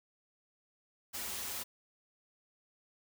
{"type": "noise with comb filter", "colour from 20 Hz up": "white", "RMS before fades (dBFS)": -40, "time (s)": [1.13, 1.64], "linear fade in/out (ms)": 20, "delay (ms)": 6.6, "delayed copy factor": -0.65, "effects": []}